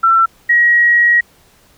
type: tone pair in turn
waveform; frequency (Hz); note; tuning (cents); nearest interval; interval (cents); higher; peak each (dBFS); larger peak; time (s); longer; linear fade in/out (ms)
sine; 1344 / 1900.7; E6 / A#6; +33 / +33; tritone; 600; second; -7; neither; 0.03-0.26 / 0.49-1.21; second; 10
effects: pink hiss -50 dBFS RMS until 1.77 s